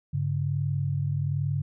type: tone pair together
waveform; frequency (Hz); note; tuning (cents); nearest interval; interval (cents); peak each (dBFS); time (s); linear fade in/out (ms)
sine; 101.05 / 142.2; G#2 / C#3; -47 / +45; tritone; 592; -29 / -26; 0.13-1.62; 10
effects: none